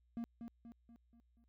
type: tone with echo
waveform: triangle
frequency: 233.1 Hz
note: A#3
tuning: in tune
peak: -37 dBFS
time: 0.17-0.24 s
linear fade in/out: 0 ms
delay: 240 ms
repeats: 5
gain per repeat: -6 dB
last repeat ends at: 1.44 s
effects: added 60 Hz sine -70 dBFS peak until 1.48 s